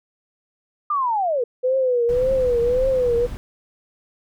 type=linear sweep; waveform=sine; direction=down; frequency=1220 to 454 Hz; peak=-18 dBFS; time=0.9-1.44 s; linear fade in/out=5 ms
type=tone with vibrato; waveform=sine; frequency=499.6 Hz; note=B4; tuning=20 cents sharp; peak=-16 dBFS; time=1.63-3.27 s; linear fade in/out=20 ms; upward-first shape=triangle; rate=1.8 Hz; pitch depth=120 cents each way
type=noise; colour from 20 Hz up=brown; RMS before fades=-30 dBFS; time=2.09-3.37 s; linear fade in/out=0 ms
effects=none